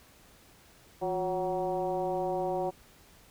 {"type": "tone with frequency modulation", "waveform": "sine", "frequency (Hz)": 554.4, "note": "C#5", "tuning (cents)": 0, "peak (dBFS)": -28, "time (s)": [1.01, 2.71], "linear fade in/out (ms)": 20, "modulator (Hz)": 193, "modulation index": 1.5, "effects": ["pink hiss -58 dBFS RMS until 3.3 s"]}